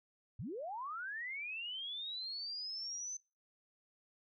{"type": "linear sweep", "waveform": "sine", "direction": "up", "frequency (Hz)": [81.6, 6170], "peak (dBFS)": -40, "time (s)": [0.39, 3.17], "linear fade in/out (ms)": 5, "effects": ["noise-tail reverb RT60 0.3 s tail -25 dB re dry"]}